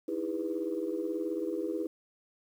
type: chord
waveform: sine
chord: E major seventh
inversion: third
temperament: equal with one note detuned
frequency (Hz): 311.1 / 329.6 / 405.6 / 493.9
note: D#4 / E4 / G#4 / B4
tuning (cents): 0 / 0 / -41 / 0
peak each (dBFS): -38 / -34 / -36 / -37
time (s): 0.08-1.87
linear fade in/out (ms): 5
effects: tanh soft clip ceiling -21 dBFS + 10-bit